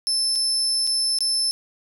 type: tone with dropouts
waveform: 35% pulse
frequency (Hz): 5274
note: E8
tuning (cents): 0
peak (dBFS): -17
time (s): 0.07-1.51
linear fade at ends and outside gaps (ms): 0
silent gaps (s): 0.354-0.358 / 0.868-0.873 / 1.187-1.206
effects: none